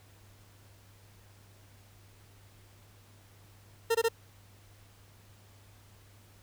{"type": "tone bursts", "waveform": "40% pulse", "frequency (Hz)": 457.6, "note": "A#4", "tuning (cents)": -32, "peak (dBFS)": -23, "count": 3, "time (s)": [3.9, 4.087], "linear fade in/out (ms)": 10, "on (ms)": 49, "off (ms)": 20, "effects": ["added 100 Hz sine -57 dBFS peak until 6.42 s", "pink hiss -61 dBFS RMS until 6.42 s"]}